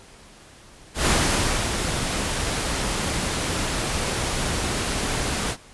pink noise with ADSR envelope, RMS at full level -19 dBFS, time 0.94-5.57 s, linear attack 120 ms, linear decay 630 ms, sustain -6 dB, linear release 70 ms, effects pink hiss -48 dBFS RMS until 5.73 s + resampled to 24000 Hz

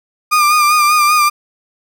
35% pulse tone with vibrato, 1207 Hz, D6, 47 cents sharp, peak -7 dBFS, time 0.31-1.3 s, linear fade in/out 20 ms, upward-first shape sine, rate 5.1 Hz, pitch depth 41 cents each way, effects none

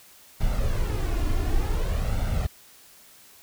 brown noise with flanger, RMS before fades -24 dBFS, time 0.4-2.47 s, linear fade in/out 10 ms, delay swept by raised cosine 1.4 to 2.9 ms, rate 0.55 Hz, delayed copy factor +0.6, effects white hiss -52 dBFS RMS until 3.42 s

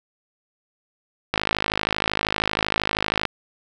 click train, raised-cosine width 0.3 ms, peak -4 dBFS, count 102, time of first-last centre 1.34-3.253 s, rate 52.8 Hz, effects none

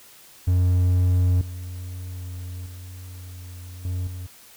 triangle tone with level steps, 90.1 Hz, F#2, 45 cents flat, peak -14 / -29 / -34 / -22 / -29 dBFS, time 0.47-4.27 s, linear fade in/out 10 ms, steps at 1.41 / 2.66 / 3.85 / 4.07 s, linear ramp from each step 2 ms, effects white hiss -49 dBFS RMS until 4.56 s

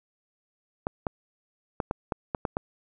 clicks, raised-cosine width 1 ms, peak -13 dBFS, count 8, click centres 0.869 / 1.068 / 1.802 / 1.911 / 2.122 / 2.348 / 2.452 / 2.569 s, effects none

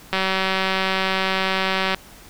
click train, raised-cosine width 0.3 ms, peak -5 dBFS, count 346, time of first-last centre 0.13-1.946 s, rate 190 Hz, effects pink hiss -45 dBFS RMS until 2.29 s

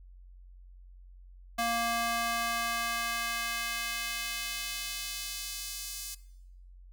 square tone with high-pass filter sweep, 233.1 Hz, A#3, in tune, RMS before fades -34 dBFS, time 1.58-6.15 s, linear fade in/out 10 ms, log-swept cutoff 610 to 6000 Hz, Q 0.92, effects noise-tail reverb RT60 0.8 s tail -19 dB re dry + added 45 Hz sine -49 dBFS peak until 6.92 s

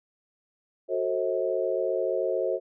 sine chord, F# diminished seventh, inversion none, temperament just, 370 / 444 / 532.8 / 639.4 Hz, F#4 / A4 / C5 / Eb5, 0 / +16 / +31 / +47 cents, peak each -30 / -31 / -28 / -31 dBFS, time 0.88-2.6 s, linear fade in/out 50 ms, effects none

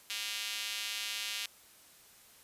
square tone with high-pass filter, 108 Hz, A2, 32 cents flat, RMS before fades -38 dBFS, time 0.1-1.46 s, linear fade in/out 0 ms, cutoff 3000 Hz, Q 1.7, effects white hiss -59 dBFS RMS until 2.43 s + resampled to 32000 Hz

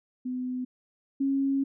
sine tone pair in turn, 252.6 / 273.5 Hz, B3 / C#4, +39 / -23 cents, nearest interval minor second, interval 138 cents, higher second, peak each -29 / -23 dBFS, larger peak second, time 0.25-0.65 / 1.2-1.64 s, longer second, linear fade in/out 10 ms, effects none

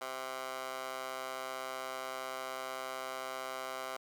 15% pulse tone with high-pass filter, 130.81 Hz, C3, in tune, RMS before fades -41 dBFS, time 0.01-3.97 s, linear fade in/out 5 ms, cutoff 800 Hz, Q 3, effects none

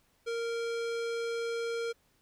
square tone with low-pass filter, 464 Hz, A#4, 8 cents flat, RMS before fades -34 dBFS, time 0.26-1.93 s, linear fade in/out 20 ms, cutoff 6400 Hz, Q 0.77, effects pink hiss -70 dBFS RMS until 2.21 s

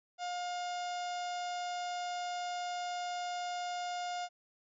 harmonic tone, 711 Hz, F5, 31 cents sharp, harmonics 1 / 2 / 3 / 4 / 5 / 6 / 7 / 8 / 9 / 10, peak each -36 / -47 / -51 / -51 / -50 / -57 / -52 / -56 / -59 / -56 dBFS, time 0.18-4.29 s, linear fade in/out 50 ms, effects none

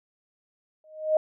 sine tone with exponential growth, 622.3 Hz, D#5, in tune, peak -15 dBFS, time 0.84-1.17 s, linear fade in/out 2 ms, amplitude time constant 71 ms, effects none

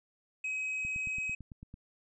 triangle tone, 2539 Hz, D#7, 34 cents sharp, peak -31 dBFS, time 0.44-1.35 s, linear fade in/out 5 ms
click train, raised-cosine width 5 ms, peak -34 dBFS, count 9, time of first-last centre 0.85-1.741 s, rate 8.98 Hz
effects resampled to 22050 Hz

